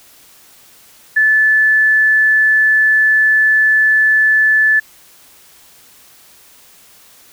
sine tone, 1740 Hz, A6, 20 cents flat, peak -8 dBFS, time 1.16-4.8 s, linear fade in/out 10 ms, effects white hiss -45 dBFS RMS until 7.32 s

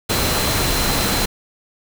sine tone in noise, 4081 Hz, C8, 44 cents flat, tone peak -27 dBFS, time 0.09-1.26 s, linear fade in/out 10 ms, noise pink, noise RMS -19 dBFS, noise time 0.09-1.26 s, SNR -11 dB, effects none

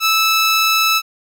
15% pulse tone, 1311 Hz, E6, 10 cents flat, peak -6 dBFS, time 0-1.02 s, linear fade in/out 50 ms, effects none

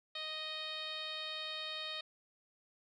10% pulse tone with low-pass filter, 622.3 Hz, D#5, in tune, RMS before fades -42 dBFS, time 0.15-2.01 s, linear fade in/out 5 ms, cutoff 4000 Hz, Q 5.6, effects none

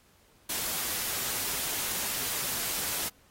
white noise, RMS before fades -32 dBFS, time 0.49-3.09 s, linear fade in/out 10 ms, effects pink hiss -63 dBFS RMS until 3.3 s + AAC 48 kbps

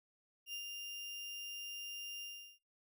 35% pulse tone with ADSR envelope, 2800 Hz, F7, 4 cents sharp, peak -39 dBFS, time 0.46-2.59 s, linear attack 73 ms, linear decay 92 ms, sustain -3 dB, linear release 370 ms, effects noise-tail reverb RT60 0.3 s tail -25 dB re dry

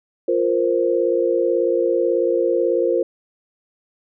sine chord, F suspended fourth, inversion none, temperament just, 349.2 / 465.6 / 523.8 Hz, F4 / Bb4 / C5, 0 / -2 / +2 cents, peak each -20 dBFS, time 0.28-3.03 s, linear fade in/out 5 ms, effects none

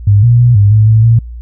sine tone with pitch steps, 101.7 / 119.2 / 121.4 / 101.7 / 107.8 / 110.6 / 115.1 Hz, G#2 / A#2 / B2 / G#2 / A2 / A2 / A#2, -36 / +39 / -29 / -36 / -35 / +9 / -22 cents, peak -3 dBFS, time 0.07-1.19 s, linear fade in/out 5 ms, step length 160 ms, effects added 59 Hz sine -23 dBFS peak until 1.41 s

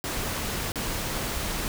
pink noise with dropouts, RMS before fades -30 dBFS, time 0.04-1.68 s, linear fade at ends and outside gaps 0 ms, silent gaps 0.719-0.757 s, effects none

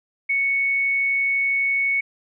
sine tone, 2217 Hz, C#7, in tune, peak -18 dBFS, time 0.29-2.01 s, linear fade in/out 10 ms, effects none

